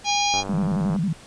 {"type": "harmonic tone", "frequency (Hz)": 815, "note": "G#5", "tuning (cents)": -33, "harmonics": [1, 3, 4, 5, 6, 7, 8], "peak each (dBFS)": [-22, -27, -28, -29, -30, -30, -31], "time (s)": [0.04, 0.44], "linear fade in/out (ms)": 50}
{"type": "click train", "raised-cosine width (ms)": 1, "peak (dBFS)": -18, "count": 62, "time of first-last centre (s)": [0.34, 0.962], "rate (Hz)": 98.1}
{"type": "tone with vibrato", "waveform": "sine", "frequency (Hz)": 180, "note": "F#3", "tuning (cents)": -47, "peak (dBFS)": -20, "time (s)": [0.49, 1.13], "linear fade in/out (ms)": 5, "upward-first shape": "square", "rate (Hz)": 11, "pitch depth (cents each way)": 190}
{"effects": ["pink hiss -46 dBFS RMS until 1.26 s", "resampled to 22050 Hz"]}